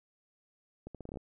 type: accelerating click train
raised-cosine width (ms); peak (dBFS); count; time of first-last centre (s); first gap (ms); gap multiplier
2; -30; 9; 0.87-1.172; 77; 0.78
effects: none